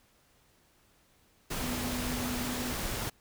sine tone in noise, 246.9 Hz, B3, in tune, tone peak -35 dBFS, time 1.61-2.73 s, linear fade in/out 10 ms, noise pink, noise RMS -35 dBFS, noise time 1.5-3.1 s, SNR -3 dB, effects pink hiss -66 dBFS RMS until 3.2 s

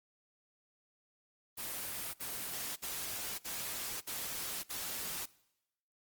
white noise bursts, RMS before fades -40 dBFS, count 6, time 1.57-5.26 s, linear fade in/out 20 ms, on 570 ms, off 54 ms, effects noise-tail reverb RT60 0.9 s tail -22 dB re dry + Opus 24 kbps

